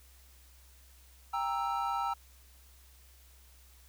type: chord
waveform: triangle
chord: E diminished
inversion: first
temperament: equal with one note detuned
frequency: 794.5 / 932.3 / 1318.5 Hz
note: G5 / Bb5 / E6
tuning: +23 / 0 / 0 cents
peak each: -33 dBFS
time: 1.33-2.14 s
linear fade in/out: 10 ms
effects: added 64 Hz sine -57 dBFS peak until 3.88 s + white hiss -62 dBFS RMS until 3.88 s